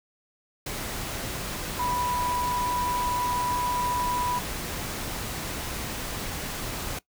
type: tone in noise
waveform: sine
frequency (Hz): 984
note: B5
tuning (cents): -7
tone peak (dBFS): -26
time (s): 1.79-4.39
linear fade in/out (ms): 5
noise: pink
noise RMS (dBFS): -33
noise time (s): 0.66-6.99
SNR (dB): +4
effects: noise-tail reverb RT60 0.1 s tail -19 dB re dry